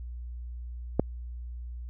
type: click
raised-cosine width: 2 ms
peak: -8 dBFS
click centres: 0.996 s
effects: added 60 Hz sine -36 dBFS peak until 1.89 s